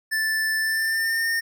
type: tone with pitch glide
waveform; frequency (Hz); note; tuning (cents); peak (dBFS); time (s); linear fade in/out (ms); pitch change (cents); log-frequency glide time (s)
square; 1760 to 1825.2; A6 to A#6; 0 to -37; -22; 0.11-1.41; 20; +63; 0.59-1.29
effects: none